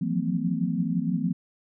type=tone cluster; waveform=sine; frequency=164.5 / 175.8 / 182.1 / 223.6 / 255.1 Hz; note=E3 / F3 / F#3 / A3 / C4; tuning=-3 / +12 / -27 / +28 / -44 cents; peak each=-30 dBFS; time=0.01-1.33 s; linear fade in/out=10 ms; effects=none

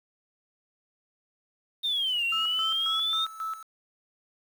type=exponential two-way sweep; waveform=sine; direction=down then up; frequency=3700 to 2732 to 3700 Hz; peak=-24 dBFS; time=1.83-3.26 s; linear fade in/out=20 ms; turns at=2.25 s
type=tone with tremolo; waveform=sine; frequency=1310 Hz; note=E6; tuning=11 cents flat; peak=-29 dBFS; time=2.32-3.63 s; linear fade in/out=5 ms; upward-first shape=square; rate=3.7 Hz; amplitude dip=75%
effects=tanh soft clip ceiling -19 dBFS + 8-bit

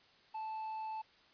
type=tone with quantisation; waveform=triangle; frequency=876 Hz; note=A5; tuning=8 cents flat; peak=-37 dBFS; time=0.34-1.02 s; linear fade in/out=10 ms; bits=11; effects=white hiss -65 dBFS RMS until 1.33 s + resampled to 11025 Hz

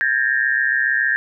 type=tone cluster; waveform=sine; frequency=1599 / 1706 / 1841 Hz; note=G6 / G#6 / A#6; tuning=+34 / +46 / -22 cents; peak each=-20 dBFS; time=0.01-1.16 s; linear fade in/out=0 ms; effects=none

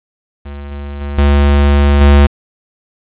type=tone with level steps; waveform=square; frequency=71.3 Hz; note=C#2; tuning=49 cents sharp; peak=-25 / -23 / -19 / -7 / -4 dBFS; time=0.45-2.27 s; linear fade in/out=10 ms; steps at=0.71 / 1.01 / 1.18 / 2.01 s; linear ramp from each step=2 ms; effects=resampled to 8000 Hz + 7-bit

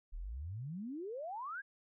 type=exponential sweep; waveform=sine; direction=up; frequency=34.47 to 1684 Hz; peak=-40 dBFS; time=0.12-1.62 s; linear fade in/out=20 ms; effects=none

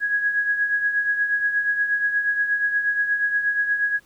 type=tone with tremolo; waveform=sine; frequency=1661.2 Hz; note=G#6; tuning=in tune; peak=-16 dBFS; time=0-4 s; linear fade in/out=50 ms; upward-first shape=triangle; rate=8.4 Hz; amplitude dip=65%; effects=pink hiss -58 dBFS RMS until 4.05 s

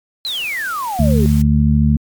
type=exponential sweep; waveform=sine; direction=down; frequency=4186 to 370 Hz; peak=-19 dBFS; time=0.25-1.26 s; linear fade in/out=0 ms
type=noise; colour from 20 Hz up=white; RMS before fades=-34 dBFS; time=0.26-1.42 s; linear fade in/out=2 ms
type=harmonic tone; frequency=73.42 Hz; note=D2; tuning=in tune; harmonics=1 / 2 / 3; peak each=-14 / -14 / -14 dBFS; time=0.99-1.97 s; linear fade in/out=5 ms
effects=MP3 96 kbps

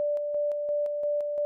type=tone with tremolo; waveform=sine; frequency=587.3 Hz; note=D5; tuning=in tune; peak=-24 dBFS; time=0-1.45 s; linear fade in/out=0 ms; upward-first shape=square; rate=2.9 Hz; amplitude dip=35%; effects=none

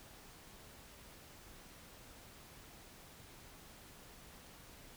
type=silence; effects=pink hiss -57 dBFS RMS until 4.96 s

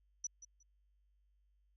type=tone with echo; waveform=sine; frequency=5920 Hz; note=F#8; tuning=in tune; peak=-36 dBFS; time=0.24-0.27 s; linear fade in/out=5 ms; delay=180 ms; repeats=2; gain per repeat=-14 dB; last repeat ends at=0.63 s; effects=added 50 Hz sine -70 dBFS peak until 1.76 s

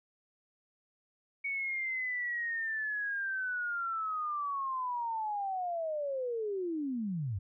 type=linear sweep; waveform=sine; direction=down; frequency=2239 to 87.31 Hz; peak=-32 dBFS; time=1.44-7.39 s; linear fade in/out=10 ms; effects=none

